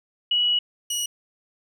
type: tone pair in turn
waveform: sine / 20% pulse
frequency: 2926 / 2913 Hz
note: F#7 / F#7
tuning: -20 / -28 cents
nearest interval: unison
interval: 8 cents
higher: first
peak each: -18 / -19 dBFS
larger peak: first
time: 0.31-0.59 / 0.9-1.06 s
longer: first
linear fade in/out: 5 ms
effects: none